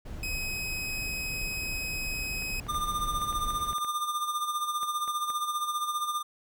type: noise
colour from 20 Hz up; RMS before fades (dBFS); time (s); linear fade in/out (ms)
brown; -38; 0.05-3.74; 10
type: tone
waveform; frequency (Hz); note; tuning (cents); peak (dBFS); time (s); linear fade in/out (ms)
sawtooth; 2535; D#7; +32; -29; 0.23-2.6; 2
type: clicks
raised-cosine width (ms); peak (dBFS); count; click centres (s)
0.5; -30; 12; 2.423 / 2.667 / 2.746 / 3.218 / 3.327 / 3.505 / 3.731 / 3.783 / 3.847 / 4.831 / 5.078 / 5.302
type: tone with tremolo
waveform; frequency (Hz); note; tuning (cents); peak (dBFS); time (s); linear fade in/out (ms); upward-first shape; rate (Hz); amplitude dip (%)
square; 1203; D6; +41; -27; 2.68-6.23; 20; sine; 15; 60
effects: none